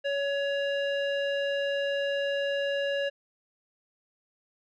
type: tone with low-pass filter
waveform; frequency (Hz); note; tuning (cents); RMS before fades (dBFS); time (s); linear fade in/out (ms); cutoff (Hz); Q
square; 561; C#5; +21; -29; 0.04-3.1; 20; 2700; 1.9
effects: none